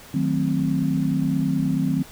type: chord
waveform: sine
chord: D# diminished seventh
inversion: none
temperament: equal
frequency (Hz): 155.56 / 185 / 220 / 261.6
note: D#3 / F#3 / A3 / C4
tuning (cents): 0 / 0 / 0 / 0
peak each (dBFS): -24 / -25 / -29 / -23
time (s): 0.14-2.03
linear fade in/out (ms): 5
effects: pink hiss -44 dBFS RMS until 2.11 s